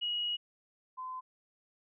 sine tone pair in turn, 2900 / 1025.3 Hz, F#7 / C6, -35 / -35 cents, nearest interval octave + tritone, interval 1800 cents, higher first, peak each -31 / -38 dBFS, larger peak first, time 0.01-0.37 / 0.97-1.21 s, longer first, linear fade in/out 20 ms, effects none

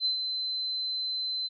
sine tone with ADSR envelope, 4060 Hz, B7, 47 cents sharp, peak -23 dBFS, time 0-1.49 s, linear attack 52 ms, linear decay 110 ms, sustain -6 dB, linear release 30 ms, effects none

